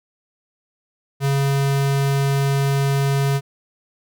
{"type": "tone", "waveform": "square", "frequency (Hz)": 138.59, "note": "C#3", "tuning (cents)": 0, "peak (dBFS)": -17, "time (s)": [1.2, 3.41], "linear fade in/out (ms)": 50, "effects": []}